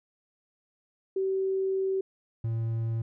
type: tone pair in turn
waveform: sine / triangle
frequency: 383.4 / 113.76 Hz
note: G4 / A#2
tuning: -38 / -42 cents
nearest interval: octave + major sixth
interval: 2104 cents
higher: first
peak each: -25 dBFS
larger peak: neither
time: 1.16-2.01 / 2.44-3.02 s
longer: first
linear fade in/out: 5 ms
effects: none